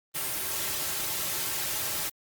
white noise with comb filter, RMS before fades -31 dBFS, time 0.14-2.1 s, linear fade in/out 20 ms, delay 4.1 ms, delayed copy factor -0.5, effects Opus 32 kbps

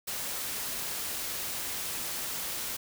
white noise, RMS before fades -35 dBFS, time 0.07-2.77 s, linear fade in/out 10 ms, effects none

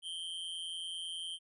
square tone with amplitude modulation, 3136 Hz, G7, in tune, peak -36 dBFS, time 0.02-1.39 s, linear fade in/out 50 ms, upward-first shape sine, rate 170 Hz, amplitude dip 75%, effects resampled to 24000 Hz

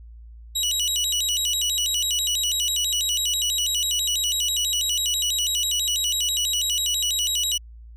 25% pulse tone with vibrato, 3356 Hz, G#7, 17 cents sharp, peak -17 dBFS, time 0.55-7.58 s, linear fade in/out 10 ms, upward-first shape square, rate 6.1 Hz, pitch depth 230 cents each way, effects added 57 Hz sine -40 dBFS peak until 7.96 s

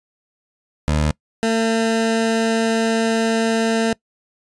20% pulse tone pair in turn, 75.8 / 225.6 Hz, D#2 / A3, -45 / +44 cents, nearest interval octave + perfect fifth, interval 1889 cents, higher second, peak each -11 dBFS, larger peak neither, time 0.88-1.11 / 1.43-3.93 s, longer second, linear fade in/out 0 ms, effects noise-tail reverb RT60 0.1 s tail -24 dB re dry + resampled to 22050 Hz

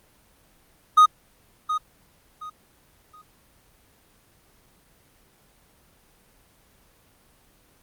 triangle tone with echo, 1244.5 Hz, D#6, in tune, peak -8 dBFS, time 0.97-1.06 s, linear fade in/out 10 ms, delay 720 ms, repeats 3, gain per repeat -12 dB, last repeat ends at 3.22 s, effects pink hiss -59 dBFS RMS until 7.82 s + Opus 24 kbps

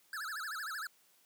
square tone with vibrato, 1487 Hz, F#6, 8 cents sharp, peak -39 dBFS, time 0.13-0.87 s, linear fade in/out 2 ms, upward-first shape sine, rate 13 Hz, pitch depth 280 cents each way, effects white hiss -68 dBFS RMS until 1.25 s + high-pass 150 Hz 12 dB/octave

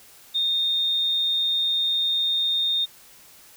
sine tone, 3664 Hz, A#7, 31 cents flat, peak -20 dBFS, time 0.34-2.86 s, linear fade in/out 20 ms, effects white hiss -50 dBFS RMS until 3.56 s

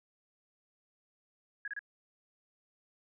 sine tone bursts, 1661.2 Hz, G#6, in tune, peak -36 dBFS, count 3, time 1.65-1.792 s, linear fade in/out 2 ms, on 28 ms, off 29 ms, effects none

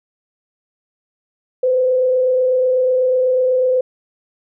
sine tone with frequency modulation, 510 Hz, C5, 44 cents flat, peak -12 dBFS, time 1.63-3.81 s, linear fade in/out 5 ms, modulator 28.1 Hz, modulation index 0.33, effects none

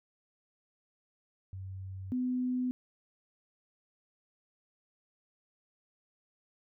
sine tone pair in turn, 95 / 251.6 Hz, F#2 / B3, +46 / +32 cents, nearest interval octave + perfect fourth, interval 1686 cents, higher second, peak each -39 / -29 dBFS, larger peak second, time 1.53-2.12 / 2.12-2.71 s, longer neither, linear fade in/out 0 ms, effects none

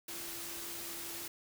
sine tone in noise, 339.4 Hz, F4, 49 cents flat, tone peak -52 dBFS, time 0.08-1.28 s, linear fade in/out 5 ms, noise white, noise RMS -43 dBFS, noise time 0.08-1.28 s, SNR -12 dB, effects none

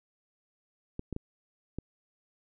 clicks, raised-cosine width 3 ms, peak -22 dBFS, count 4, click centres 0.994 / 1.127 / 1.164 / 1.786 s, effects none

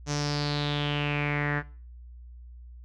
sawtooth tone with low-pass filter sweep, 146.1 Hz, D3, 9 cents flat, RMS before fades -28 dBFS, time 0.06-1.63 s, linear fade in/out 50 ms, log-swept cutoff 6200 to 1700 Hz, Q 5.6, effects noise-tail reverb RT60 0.4 s tail -19 dB re dry + added 60 Hz sine -43 dBFS peak until 2.84 s

